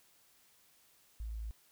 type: tone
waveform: sine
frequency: 55 Hz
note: A1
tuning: in tune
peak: -38 dBFS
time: 1.2-1.51 s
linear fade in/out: 0 ms
effects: white hiss -67 dBFS RMS until 1.71 s